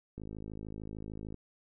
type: click train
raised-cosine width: 3 ms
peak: -30 dBFS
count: 63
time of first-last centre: 0.18-1.343 s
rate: 53.3 Hz
effects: none